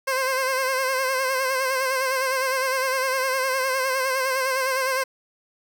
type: tone with vibrato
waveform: 15% pulse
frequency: 525 Hz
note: C5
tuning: 6 cents sharp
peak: -15 dBFS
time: 0.07-5.04 s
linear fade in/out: 10 ms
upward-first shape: sine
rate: 9.8 Hz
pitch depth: 47 cents each way
effects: none